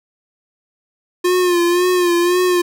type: tone with vibrato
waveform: square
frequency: 354.4 Hz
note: F4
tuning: 25 cents sharp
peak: -13 dBFS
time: 1.24-2.62 s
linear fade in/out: 10 ms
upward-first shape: sine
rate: 1.9 Hz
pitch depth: 50 cents each way
effects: none